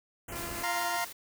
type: band-stop noise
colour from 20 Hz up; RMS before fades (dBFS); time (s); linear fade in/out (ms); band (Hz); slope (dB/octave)
pink; -41; 0.28-0.63; 5; 3100 to 6200; 96
type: tone with vibrato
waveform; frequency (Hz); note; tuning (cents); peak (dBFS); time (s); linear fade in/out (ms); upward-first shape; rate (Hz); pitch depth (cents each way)
10% pulse; 343.2; F4; -30; -32; 0.32-0.97; 2; sine; 19; 10
type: noise with tremolo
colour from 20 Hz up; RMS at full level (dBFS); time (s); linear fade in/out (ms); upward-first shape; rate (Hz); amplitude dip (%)
white; -41; 0.35-1.13; 10; sine; 5; 35
type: chord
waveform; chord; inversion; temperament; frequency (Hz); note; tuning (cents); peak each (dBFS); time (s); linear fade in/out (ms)
25% pulse; F suspended fourth; none; equal; 698.5 / 932.3 / 1046.5; F5 / Bb5 / C6; 0 / 0 / 0; -29 / -30 / -34; 0.63-1.05; 10
effects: none